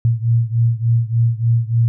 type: beating tone pair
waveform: sine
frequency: 114.9 / 118.3 Hz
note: A#2 / A#2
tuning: -25 / +26 cents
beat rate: 3.4 Hz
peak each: -15 / -17 dBFS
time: 0.05-1.88 s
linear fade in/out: 0 ms
effects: none